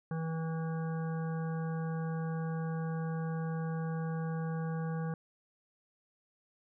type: harmonic tone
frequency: 162.1 Hz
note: E3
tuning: 29 cents flat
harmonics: 1 / 3 / 5 / 7 / 9 / 10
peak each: -33 / -43 / -47 / -50 / -52 / -53 dBFS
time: 0.11-5.14 s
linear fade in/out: 2 ms
effects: none